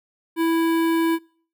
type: tone with notch filter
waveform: square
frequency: 329.6 Hz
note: E4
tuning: in tune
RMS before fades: -20 dBFS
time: 0.36-1.19 s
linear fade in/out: 50 ms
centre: 6000 Hz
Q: 0.65
effects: noise-tail reverb RT60 0.5 s tail -25 dB re dry